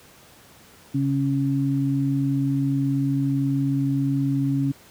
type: tone pair together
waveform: sine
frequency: 137.5 / 276 Hz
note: C#3 / C#4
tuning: -14 / -7 cents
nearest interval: octave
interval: 1207 cents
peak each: -22 dBFS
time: 0.94-4.72 s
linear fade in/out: 10 ms
effects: pink hiss -50 dBFS RMS until 4.9 s + high-pass 80 Hz 12 dB/octave